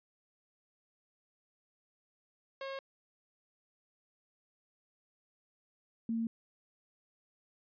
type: tone pair in turn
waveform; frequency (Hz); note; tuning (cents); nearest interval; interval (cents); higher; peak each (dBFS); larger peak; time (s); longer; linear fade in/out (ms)
sawtooth / sine; 542 / 227.9; C#5 / A#3; -39 / -39; octave + minor third; 1500; first; -35 / -31; second; 2.61-2.79 / 6.09-6.27; neither; 2
effects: resampled to 11025 Hz